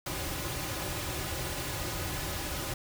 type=noise with comb filter; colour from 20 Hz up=pink; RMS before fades=-35 dBFS; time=0.06-2.74 s; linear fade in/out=5 ms; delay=4.4 ms; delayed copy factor=-0.65; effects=none